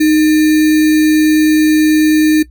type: tone with sample-and-hold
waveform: sine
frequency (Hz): 309.3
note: D#4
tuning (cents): -10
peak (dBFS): -6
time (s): 0-2.43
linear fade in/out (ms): 10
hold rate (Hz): 2100
effects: noise-tail reverb RT60 0.1 s tail -18 dB re dry + added 60 Hz sine -37 dBFS peak until 2.5 s